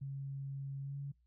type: tone with pitch glide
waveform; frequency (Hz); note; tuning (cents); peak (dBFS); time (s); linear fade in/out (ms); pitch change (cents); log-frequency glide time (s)
sine; 137.5 to 140.39; C#3 to C#3; -14 to +22; -39; 0.01-1.12; 10; +36; 0.81-0.97
effects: noise-tail reverb RT60 0.2 s tail -26 dB re dry + added 60 Hz sine -69 dBFS peak until 1.26 s